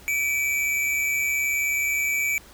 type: tone pair together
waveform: square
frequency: 2302 / 2441 Hz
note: D7 / D#7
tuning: -35 / -34 cents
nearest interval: minor second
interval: 101 cents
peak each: -23 / -32 dBFS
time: 0.08-2.38 s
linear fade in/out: 0 ms
effects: added 64 Hz sine -52 dBFS peak until 2.53 s + pink hiss -49 dBFS RMS until 2.53 s